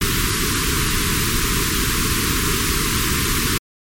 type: band-stop noise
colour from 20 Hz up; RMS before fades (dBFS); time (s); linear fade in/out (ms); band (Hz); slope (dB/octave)
pink; -19; 0.01-3.58; 5; 440 to 1000; 96
effects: MP3 64 kbps